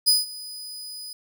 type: tone with ADSR envelope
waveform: sawtooth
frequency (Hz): 4978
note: D#8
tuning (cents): 0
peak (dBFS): -11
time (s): 0.06-1.13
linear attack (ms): 23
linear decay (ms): 170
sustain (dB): -21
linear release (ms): 3
effects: none